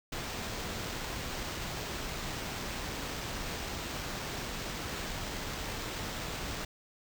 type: noise with sample-and-hold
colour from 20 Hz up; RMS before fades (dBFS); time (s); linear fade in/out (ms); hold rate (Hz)
pink; -38; 0.12-6.65; 5; 11025
effects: none